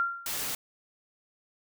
sine tone with exponential decay, 1382 Hz, F6, 19 cents flat, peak -22 dBFS, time 0-0.43 s, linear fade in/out 0 ms, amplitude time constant 93 ms
white noise, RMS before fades -33 dBFS, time 0.26-0.55 s, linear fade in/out 2 ms
effects none

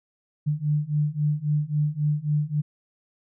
sine beating tone pair, 147.4 / 151.1 Hz, D3 / D3, +7 / +50 cents, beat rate 3.7 Hz, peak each -25 / -24 dBFS, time 0.46-2.62 s, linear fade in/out 20 ms, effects none

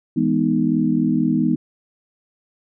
sine chord, E major seventh, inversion none, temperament equal, 164.81 / 207.7 / 246.9 / 311.1 Hz, E3 / G#3 / B3 / D#4, 0 / 0 / 0 / 0 cents, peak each -23 / -22 / -19 / -21 dBFS, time 0.16-1.56 s, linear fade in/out 10 ms, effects none

